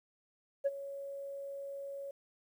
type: tone with ADSR envelope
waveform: sine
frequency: 556 Hz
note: C#5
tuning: 5 cents sharp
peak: -24 dBFS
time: 0.64-2.11 s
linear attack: 23 ms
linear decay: 32 ms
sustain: -16 dB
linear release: 4 ms
effects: tanh soft clip ceiling -25 dBFS + 11-bit

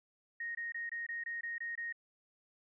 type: tone bursts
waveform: sine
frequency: 1864.7 Hz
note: A#6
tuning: in tune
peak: -37 dBFS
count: 9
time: 0.4-1.926 s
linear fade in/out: 5 ms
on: 150 ms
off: 22 ms
effects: none

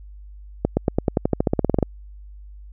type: accelerating click train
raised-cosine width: 2 ms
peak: -4 dBFS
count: 17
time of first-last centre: 0.65-1.827 s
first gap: 120 ms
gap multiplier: 0.93
effects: added 50 Hz sine -38 dBFS peak until 2.72 s

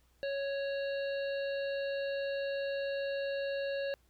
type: harmonic tone with a mistuned harmonic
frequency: 554.4 Hz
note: C#5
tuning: in tune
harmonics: 1 / 3 / 5 / 7 / 8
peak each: -33 / -43 / -47 / -50 / -51 dBFS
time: 0.23-3.94 s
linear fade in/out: 0 ms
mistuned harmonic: 8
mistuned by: -37 cents
effects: added 60 Hz sine -67 dBFS peak until 4.09 s + pink hiss -72 dBFS RMS until 4.09 s

